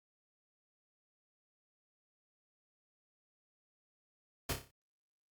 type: noise with echo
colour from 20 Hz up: pink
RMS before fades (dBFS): -35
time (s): 4.49-4.53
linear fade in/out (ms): 5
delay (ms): 30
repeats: 6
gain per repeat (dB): -6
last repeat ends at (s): 4.71
effects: Opus 48 kbps